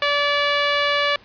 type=tone; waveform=10% pulse; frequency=577 Hz; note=D5; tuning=31 cents flat; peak=-9 dBFS; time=0.02-1.16 s; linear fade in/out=2 ms; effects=pink hiss -49 dBFS RMS until 1.24 s + resampled to 11025 Hz